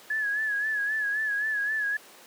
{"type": "tone with vibrato", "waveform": "sine", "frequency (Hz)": 1700, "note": "G#6", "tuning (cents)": 40, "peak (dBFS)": -25, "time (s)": [0.1, 1.97], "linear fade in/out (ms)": 5, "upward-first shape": "sine", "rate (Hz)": 3.8, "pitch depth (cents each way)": 62, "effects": ["pink hiss -50 dBFS RMS until 2.26 s", "high-pass 400 Hz 12 dB/octave"]}